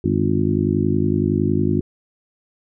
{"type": "harmonic tone with a mistuned harmonic", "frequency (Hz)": 50.8, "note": "G#1", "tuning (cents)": -38, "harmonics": [2, 3, 4, 5, 6, 7], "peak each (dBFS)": [-23, -23, -23, -23, -23, -23], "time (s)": [0.04, 1.81], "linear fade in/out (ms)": 5, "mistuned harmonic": 2, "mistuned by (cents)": -130, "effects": []}